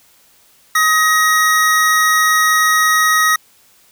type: tone pair together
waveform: square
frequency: 1263 / 1892.4 Hz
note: D#6 / A#6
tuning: +26 / +26 cents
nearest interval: perfect fifth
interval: 700 cents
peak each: -14 / -14 dBFS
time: 0.75-3.36 s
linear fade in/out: 5 ms
effects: white hiss -51 dBFS RMS until 3.91 s